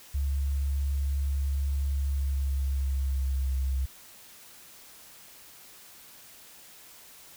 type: tone with pitch glide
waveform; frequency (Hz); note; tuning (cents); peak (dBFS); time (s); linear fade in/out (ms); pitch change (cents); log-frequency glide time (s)
sine; 69.6 to 66.3; C#2 to C2; +8 to +23; -25; 0.14-3.86; 10; -85; 1.93-3.58
effects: white hiss -51 dBFS RMS until 7.36 s